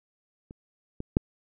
clicks, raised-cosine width 3 ms, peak -30 / -21 / -7 dBFS, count 3, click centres 0.509 / 1.004 / 1.169 s, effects none

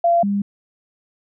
sine tone pair in turn, 685 / 201.2 Hz, F5 / G3, -34 / +45 cents, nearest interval octave + major sixth, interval 2121 cents, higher first, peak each -12 / -17 dBFS, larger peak first, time 0.04-0.23 / 0.23-0.42 s, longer neither, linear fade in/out 5 ms, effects none

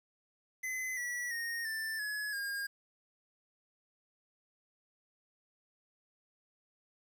square tone with pitch steps, 2034 / 1943.3 / 1856.6 / 1773.8 / 1694.6 / 1619.1 Hz, C7 / B6 / A#6 / A6 / G#6 / G#6, -50 / -28 / -7 / +14 / +34 / -44 cents, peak -36 dBFS, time 0.63-2.67 s, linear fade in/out 10 ms, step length 340 ms, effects 11-bit

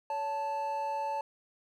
triangle tone pair together, 563.6 / 880 Hz, C#5 / A5, +29 / 0 cents, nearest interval minor sixth, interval 771 cents, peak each -36 / -30 dBFS, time 0.1-1.21 s, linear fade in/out 2 ms, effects none

